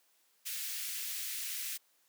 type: high-pass noise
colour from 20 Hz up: white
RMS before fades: -39 dBFS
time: 0.45-1.78 s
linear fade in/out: 20 ms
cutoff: 1800 Hz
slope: 24 dB/octave
effects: white hiss -71 dBFS RMS until 2.08 s + high-pass 300 Hz 12 dB/octave